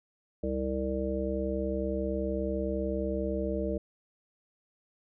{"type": "harmonic tone with a mistuned harmonic", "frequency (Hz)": 65.41, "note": "C2", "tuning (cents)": 0, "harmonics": [1, 3, 5, 7, 9], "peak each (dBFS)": [-35, -35, -35, -35, -35], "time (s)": [0.43, 3.78], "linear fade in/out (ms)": 5, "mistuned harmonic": 1, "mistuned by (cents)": 92, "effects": []}